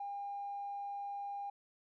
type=tone with tanh clipping; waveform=triangle; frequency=805 Hz; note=G5; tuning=46 cents sharp; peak=-39 dBFS; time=0-1.5 s; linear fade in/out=5 ms; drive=4 dB; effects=none